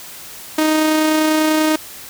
sawtooth tone with amplitude modulation, 311.1 Hz, D#4, in tune, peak -8 dBFS, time 0.58-1.76 s, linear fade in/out 5 ms, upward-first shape sine, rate 30.2 Hz, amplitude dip 25%, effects white hiss -35 dBFS RMS until 2.09 s

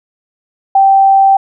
sine tone, 780 Hz, G5, 9 cents flat, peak -4 dBFS, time 0.75-1.37 s, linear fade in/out 5 ms, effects none

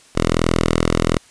5% pulse tone, 41.28 Hz, E1, 3 cents sharp, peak -4 dBFS, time 0.15-1.18 s, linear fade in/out 10 ms, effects white hiss -49 dBFS RMS until 1.3 s + resampled to 22050 Hz

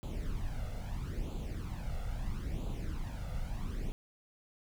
brown noise with flanger, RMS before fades -37 dBFS, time 0.03-3.92 s, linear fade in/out 0 ms, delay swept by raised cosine 0.27 to 1.47 ms, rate 0.76 Hz, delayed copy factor +0.7, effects none

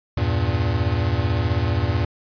square chord, E diminished, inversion none, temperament equal, 82.41 / 98 / 116.54 Hz, E2 / G2 / Bb2, 0 / 0 / 0 cents, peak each -24 dBFS, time 0.17-2.05 s, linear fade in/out 5 ms, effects resampled to 11025 Hz

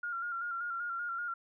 sine tone with vibrato, 1396.9 Hz, F6, in tune, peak -34 dBFS, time 0.03-1.34 s, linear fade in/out 5 ms, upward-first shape square, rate 5.2 Hz, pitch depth 35 cents each way, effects none

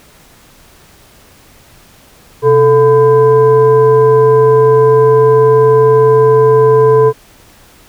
sine tone with frequency modulation, 439.8 Hz, A4, 1 cent flat, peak -4 dBFS, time 2.42-7.13 s, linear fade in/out 50 ms, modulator 568 Hz, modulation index 0.65, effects pink hiss -43 dBFS RMS until 7.88 s

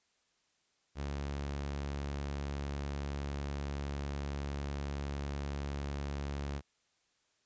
sawtooth tone, 70.8 Hz, C#2, 37 cents sharp, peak -32 dBFS, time 0.95-6.62 s, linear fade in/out 50 ms, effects white hiss -75 dBFS RMS until 7.45 s + resampled to 16000 Hz

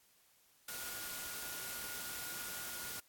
sine tone in noise, 1435 Hz, F6, 47 cents sharp, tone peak -50 dBFS, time 0.68-3 s, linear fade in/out 5 ms, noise white, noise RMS -44 dBFS, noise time 0.68-3 s, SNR -9 dB, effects white hiss -69 dBFS RMS until 3.08 s + AAC 64 kbps

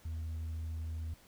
sine tone with tanh clipping, 80.5 Hz, E2, 41 cents flat, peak -37 dBFS, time 0.05-1.14 s, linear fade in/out 5 ms, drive 2 dB, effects pink hiss -62 dBFS RMS until 1.27 s

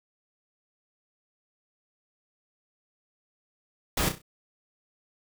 pink noise with echo, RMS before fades -26 dBFS, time 3.97-4.09 s, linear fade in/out 5 ms, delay 32 ms, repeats 4, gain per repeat -8 dB, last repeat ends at 4.218 s, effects none

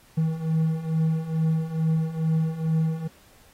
triangle beating tone pair, 158.7 / 161 Hz, D#3 / E3, +35 / -41 cents, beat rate 2.3 Hz, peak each -25 / -21 dBFS, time 0.17-3.08 s, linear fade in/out 10 ms, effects pink hiss -56 dBFS RMS until 3.53 s + AAC 48 kbps

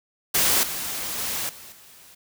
white noise with level steps, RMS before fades -20 / -30 / -28 / -43 / -49 dBFS, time 0.34-2.15 s, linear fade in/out 10 ms, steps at 0.63 / 1.18 / 1.49 / 1.72 s, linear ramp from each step 2 ms, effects none

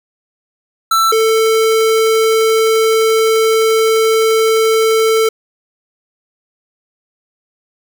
square tone pair in turn, 1331 / 444.2 Hz, E6 / A4, +16 / +16 cents, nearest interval octave + perfect fifth, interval 1900 cents, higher first, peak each -10 dBFS, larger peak neither, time 0.91-1.12 / 1.12-5.29 s, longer second, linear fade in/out 5 ms, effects none

